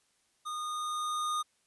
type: tone with level ramp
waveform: square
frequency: 1227 Hz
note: D#6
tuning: 25 cents flat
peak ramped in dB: -36 to -30 dBFS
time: 0.45-1.43 s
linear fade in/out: 20 ms
effects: white hiss -72 dBFS RMS until 1.66 s + resampled to 24000 Hz